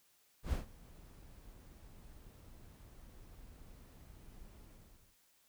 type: noise with ADSR envelope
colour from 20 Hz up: brown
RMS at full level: -34 dBFS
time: 0.43-5.17 s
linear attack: 92 ms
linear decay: 130 ms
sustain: -22 dB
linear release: 480 ms
effects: white hiss -71 dBFS RMS until 5.48 s